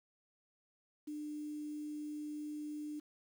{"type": "tone with quantisation", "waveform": "sine", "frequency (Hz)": 299.5, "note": "D4", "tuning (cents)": 34, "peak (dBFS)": -40, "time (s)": [1.07, 3], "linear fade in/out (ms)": 10, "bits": 10, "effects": []}